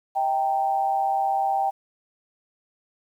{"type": "tone with amplitude modulation", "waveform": "sine", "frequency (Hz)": 784, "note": "G5", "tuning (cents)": 0, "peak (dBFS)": -17, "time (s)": [0.15, 1.71], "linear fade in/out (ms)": 20, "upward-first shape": "sine", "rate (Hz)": 140, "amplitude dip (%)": 70, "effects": ["9-bit"]}